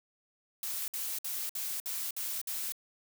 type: noise bursts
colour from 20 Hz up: blue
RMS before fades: -36 dBFS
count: 7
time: 0.63-2.722 s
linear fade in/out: 2 ms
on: 250 ms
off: 57 ms
effects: none